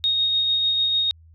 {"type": "tone with tremolo", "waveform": "sine", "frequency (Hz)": 3729, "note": "A#7", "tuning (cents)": 0, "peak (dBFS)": -17, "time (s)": [0.04, 1.11], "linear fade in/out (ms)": 0, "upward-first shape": "sine", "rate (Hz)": 6.7, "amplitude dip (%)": 25, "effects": ["added 81 Hz sine -47 dBFS peak until 1.34 s"]}